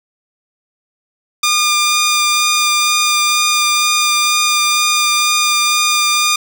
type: tone with vibrato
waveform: 10% pulse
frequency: 1207 Hz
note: D6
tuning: 47 cents sharp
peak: -3 dBFS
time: 1.43-6.36 s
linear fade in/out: 5 ms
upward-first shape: sine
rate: 2.1 Hz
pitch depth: 11 cents each way
effects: none